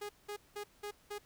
sawtooth tone bursts, 412.9 Hz, G#4, 10 cents flat, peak -36 dBFS, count 5, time 0.01-1.185 s, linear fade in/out 10 ms, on 83 ms, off 190 ms, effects pink hiss -66 dBFS RMS until 1.25 s

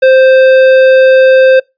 sine tone with tanh clipping, 523.3 Hz, C5, in tune, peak -4 dBFS, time 0.02-1.6 s, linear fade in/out 10 ms, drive 13 dB, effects noise-tail reverb RT60 0.2 s tail -24 dB re dry + resampled to 11025 Hz

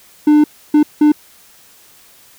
triangle tone bursts at uneven times, 299.5 Hz, D4, 34 cents sharp, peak -4 dBFS, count 3, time 0.27-0.44 / 0.74-0.83 / 1.01-1.12 s, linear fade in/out 5 ms, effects white hiss -46 dBFS RMS until 2.38 s

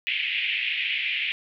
white band-pass noise, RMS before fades -27 dBFS, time 0.07-1.32 s, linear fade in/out 0 ms, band 2100 to 3000 Hz, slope 48 dB/octave, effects none

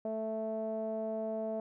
sawtooth tone with low-pass filter, 220 Hz, A3, in tune, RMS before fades -36 dBFS, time 0.05-1.6 s, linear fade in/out 2 ms, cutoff 620 Hz, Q 8.9, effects none

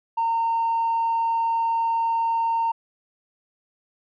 triangle tone with tanh clipping, 916 Hz, A#5, 31 cents flat, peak -20 dBFS, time 0.17-2.72 s, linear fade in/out 10 ms, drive 5 dB, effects none

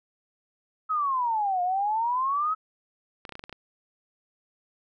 sine exponential two-way sweep, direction down then up, 1296 to 706 to 1296 Hz, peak -23 dBFS, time 0.89-2.55 s, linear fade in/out 20 ms, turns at 1.62 s
clicks, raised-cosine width 0.3 ms, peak -23 dBFS, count 8, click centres 3.252 / 3.293 / 3.323 / 3.354 / 3.394 / 3.439 / 3.495 / 3.527 s
effects none

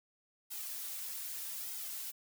blue noise with flanger, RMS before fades -42 dBFS, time 0.5-2.12 s, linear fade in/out 20 ms, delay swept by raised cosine 1.7 to 5 ms, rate 0.82 Hz, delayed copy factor -0.65, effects none

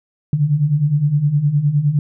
sine beating tone pair, 140 / 149.7 Hz, C#3 / D3, +18 / +33 cents, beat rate 9.7 Hz, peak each -19 / -14 dBFS, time 0.33-1.99 s, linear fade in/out 2 ms, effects none

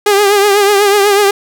sawtooth tone with vibrato, 405.5 Hz, G#4, 41 cents flat, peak -3 dBFS, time 0.06-1.31 s, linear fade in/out 5 ms, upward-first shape triangle, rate 8.1 Hz, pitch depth 71 cents each way, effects none

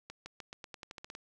accelerating click train, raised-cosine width 0.2 ms, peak -27 dBFS, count 12, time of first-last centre 0.1-1.151 s, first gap 160 ms, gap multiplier 0.89, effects none

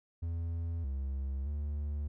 triangle tone with pitch steps, 83.8 / 67.7 / 73.2 Hz, E2 / C#2 / D2, +29 / -40 / -5 cents, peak -31 dBFS, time 0.22-2.08 s, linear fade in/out 10 ms, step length 620 ms, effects none

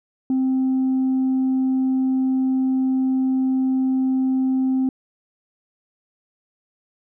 sine tone, 261.6 Hz, C4, in tune, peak -15 dBFS, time 0.3-4.89 s, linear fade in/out 2 ms, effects tanh soft clip ceiling -15 dBFS

